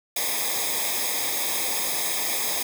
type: noise with comb filter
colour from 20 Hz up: white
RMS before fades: -26 dBFS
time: 0.16-2.63 s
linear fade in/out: 5 ms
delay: 0.69 ms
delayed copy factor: -0.9
effects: none